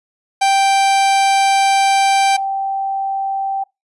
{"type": "tone pair in turn", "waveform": ["45% pulse", "sine"], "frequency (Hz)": [784, 780.8], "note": ["G5", "G5"], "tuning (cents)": [0, -7], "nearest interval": "unison", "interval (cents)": 7, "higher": "first", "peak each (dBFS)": [-11, -17], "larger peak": "first", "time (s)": [[0.41, 2.37], [2.37, 3.64]], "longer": "first", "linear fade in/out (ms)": 10, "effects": ["noise-tail reverb RT60 0.2 s tail -23 dB re dry", "resampled to 24000 Hz"]}